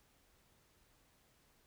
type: silence
effects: pink hiss -71 dBFS RMS until 1.66 s